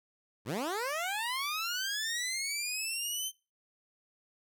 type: linear sweep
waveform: 15% pulse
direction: up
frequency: 88.8 to 3121 Hz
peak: -26 dBFS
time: 0.45-3.32 s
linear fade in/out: 50 ms
effects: noise-tail reverb RT60 0.3 s tail -23 dB re dry